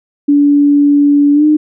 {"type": "tone with pitch glide", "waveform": "sine", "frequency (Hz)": [287.8, 303.7], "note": ["D4", "D#4"], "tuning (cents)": [-35, -42], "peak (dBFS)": -5, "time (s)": [0.28, 1.57], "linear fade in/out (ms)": 10, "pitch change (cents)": 93, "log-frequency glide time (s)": [1.33, 1.45], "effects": []}